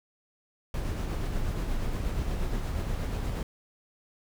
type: noise with tremolo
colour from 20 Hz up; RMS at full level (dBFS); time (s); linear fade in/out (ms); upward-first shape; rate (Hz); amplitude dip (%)
brown; -29; 0.74-3.43; 2; sine; 8.4; 30
effects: none